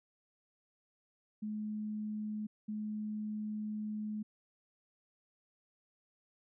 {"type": "tone bursts at uneven times", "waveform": "sine", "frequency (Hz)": 212.8, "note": "G#3", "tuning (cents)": 42, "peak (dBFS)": -36, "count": 2, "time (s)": [[1.42, 2.47], [2.68, 4.23]], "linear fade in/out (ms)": 10, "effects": []}